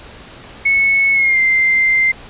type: tone with pitch glide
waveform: sine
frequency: 2202 to 2088 Hz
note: C#7 to C7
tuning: -12 to -4 cents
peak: -10 dBFS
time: 0.65-2.12 s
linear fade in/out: 10 ms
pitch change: -92 cents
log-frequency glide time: 1.13-1.4 s
effects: pink hiss -37 dBFS RMS until 2.29 s + resampled to 8000 Hz